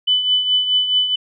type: tone with tremolo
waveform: sine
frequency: 3000 Hz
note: F#7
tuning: 23 cents sharp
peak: -11 dBFS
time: 0.07-1.16 s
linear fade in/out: 10 ms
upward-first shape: triangle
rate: 4.7 Hz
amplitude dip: 65%
effects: none